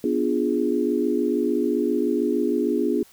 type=chord; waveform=sine; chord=B diminished seventh; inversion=none; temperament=equal; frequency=246.9 / 293.7 / 349.2 / 415.3 Hz; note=B3 / D4 / F4 / Ab4; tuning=0 / 0 / 0 / 0 cents; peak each=-25 dBFS; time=0.04-3.03 s; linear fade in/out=2 ms; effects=white hiss -53 dBFS RMS until 3.12 s